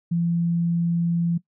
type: tone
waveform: sine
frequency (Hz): 170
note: F3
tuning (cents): -46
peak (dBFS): -19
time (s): 0.11-1.38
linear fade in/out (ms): 10
effects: noise-tail reverb RT60 0.1 s tail -19 dB re dry